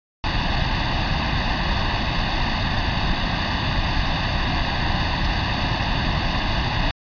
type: noise with comb filter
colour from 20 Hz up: pink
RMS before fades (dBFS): -21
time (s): 0.24-6.91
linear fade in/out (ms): 0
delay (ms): 1.1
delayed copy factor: +0.75
effects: resampled to 11025 Hz